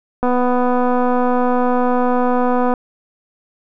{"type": "click train", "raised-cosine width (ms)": 1, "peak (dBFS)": -5, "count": 623, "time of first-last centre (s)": [0.23, 2.738], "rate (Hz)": 248, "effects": []}